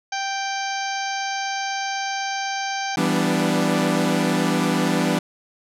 harmonic tone, 784 Hz, G5, in tune, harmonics 1 / 2 / 3 / 4 / 5 / 6 / 7 / 8, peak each -26 / -30 / -33 / -36 / -39 / -36 / -38 / -35 dBFS, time 0.12-2.96 s, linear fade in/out 5 ms
sawtooth chord, E minor seventh, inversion none, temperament equal with one note detuned, 167.02 / 196 / 246.9 / 293.7 Hz, E3 / G3 / B3 / D4, +23 / 0 / 0 / 0 cents, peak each -20 dBFS, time 2.97-5.19 s, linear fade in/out 5 ms
effects low-pass 11000 Hz 12 dB/octave

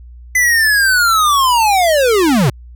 square linear sweep, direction down, 2023 to 109.9 Hz, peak -10 dBFS, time 0.35-2.5 s, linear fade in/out 5 ms, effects added 60 Hz sine -33 dBFS peak until 2.75 s

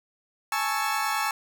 30% pulse chord, A major seventh, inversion third, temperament equal, 830.6 / 880 / 1108.7 / 1318.5 Hz, G#5 / A5 / C#6 / E6, 0 / 0 / 0 / 0 cents, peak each -28 dBFS, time 0.52-1.31 s, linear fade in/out 2 ms, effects none

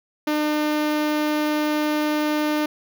sawtooth tone with notch filter, 301.8 Hz, D4, 47 cents sharp, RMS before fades -22 dBFS, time 0.27-2.66 s, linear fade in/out 5 ms, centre 8200 Hz, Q 0.95, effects none

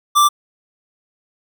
square tone, 1174.7 Hz, D6, in tune, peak -10 dBFS, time 0.15-0.29 s, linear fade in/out 20 ms, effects none

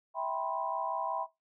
sine chord, C major seventh, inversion first, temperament just, 654.1 / 784.9 / 981.1 / 1046.5 Hz, E5 / G5 / B5 / C6, -14 / +2 / -12 / 0 cents, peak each -37 / -37 / -36 / -40 dBFS, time 0.14-1.27 s, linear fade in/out 50 ms, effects noise-tail reverb RT60 0.2 s tail -17 dB re dry

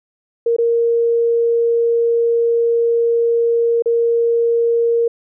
sine tone with dropouts, 466.2 Hz, A#4, in tune, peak -12 dBFS, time 0.46-5.08 s, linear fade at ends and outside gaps 5 ms, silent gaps 0.565-0.584 / 3.823-3.858 s, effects none

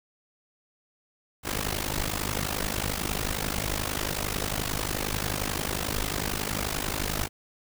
pink noise with amplitude modulation, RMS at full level -26 dBFS, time 1.43-7.29 s, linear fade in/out 50 ms, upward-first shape sine, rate 51.2 Hz, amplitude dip 90%, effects none

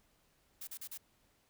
blue noise bursts, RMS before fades -45 dBFS, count 4, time 0.61-0.976 s, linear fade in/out 5 ms, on 63 ms, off 38 ms, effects pink hiss -72 dBFS RMS until 1.49 s

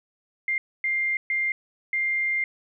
sine tone bursts at uneven times, 2100 Hz, C7, 6 cents sharp, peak -22 dBFS, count 4, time 0.48-0.58 / 0.84-1.17 / 1.3-1.52 / 1.93-2.44 s, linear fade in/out 2 ms, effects none

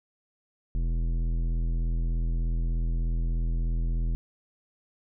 sine tone with tanh clipping, 41.64 Hz, E1, 18 cents sharp, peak -26 dBFS, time 0.75-4.15 s, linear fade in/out 0 ms, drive 13 dB, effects none

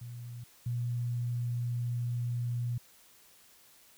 sine tone pair in turn, 120 / 120.55 Hz, B2 / B2, -49 / -41 cents, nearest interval unison, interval 8 cents, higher second, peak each -40 / -30 dBFS, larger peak second, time 0.01-0.44 / 0.66-2.78 s, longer second, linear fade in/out 5 ms, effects white hiss -60 dBFS RMS until 3.97 s

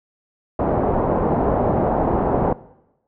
white low-pass noise, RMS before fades -19 dBFS, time 0.59-2.53 s, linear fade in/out 5 ms, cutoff 800 Hz, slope 24 dB/octave, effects noise-tail reverb RT60 0.9 s tail -19 dB re dry

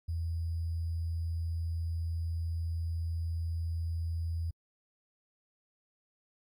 sine tone with sample-and-hold, 83 Hz, E2, 12 cents sharp, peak -31 dBFS, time 0.08-4.51 s, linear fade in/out 10 ms, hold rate 4900 Hz, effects AAC 64 kbps

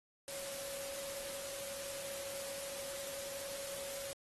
sine tone in noise, 554.4 Hz, C#5, in tune, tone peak -45 dBFS, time 0.28-4.13 s, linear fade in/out 0 ms, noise white, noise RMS -45 dBFS, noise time 0.28-4.13 s, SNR -3 dB, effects AAC 32 kbps

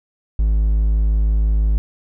triangle tone, 53 Hz, G#1, 36 cents sharp, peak -11 dBFS, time 0.39-1.78 s, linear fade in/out 0 ms, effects none

